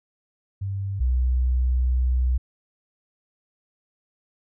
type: tone pair in turn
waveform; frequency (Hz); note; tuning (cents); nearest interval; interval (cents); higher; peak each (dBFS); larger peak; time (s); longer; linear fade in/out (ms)
sine; 98 / 62.76; G2 / B1; 0 / +28; minor sixth; 772; first; -25 / -18; second; 0.61-1 / 1-2.38; second; 10
effects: none